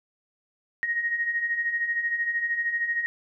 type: beating tone pair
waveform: sine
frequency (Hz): 1864.7 / 1877.7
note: A#6 / A#6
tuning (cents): 0 / +12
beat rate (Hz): 13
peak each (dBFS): -32 / -25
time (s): 0.83-3.06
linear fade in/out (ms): 0
effects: none